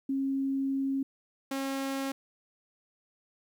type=tone pair in turn; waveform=sine / sawtooth; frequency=271.2 / 271.2 Hz; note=C#4 / C#4; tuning=-38 / -38 cents; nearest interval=unison; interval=0 cents; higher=neither; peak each=-27 dBFS; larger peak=neither; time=0.09-1.03 / 1.51-2.12 s; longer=first; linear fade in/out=5 ms; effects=11-bit